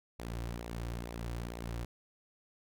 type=tone with flanger; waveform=sawtooth; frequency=58.27 Hz; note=A#1; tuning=in tune; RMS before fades=-40 dBFS; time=0.19-1.85 s; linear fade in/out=5 ms; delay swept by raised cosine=0.62 to 4.82 ms; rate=2.2 Hz; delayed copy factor=-0.55; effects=none